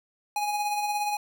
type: tone with tremolo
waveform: square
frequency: 830.6 Hz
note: G#5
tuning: in tune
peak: -25 dBFS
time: 0.36-1.17 s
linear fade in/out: 2 ms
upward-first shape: sine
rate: 17 Hz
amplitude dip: 40%
effects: none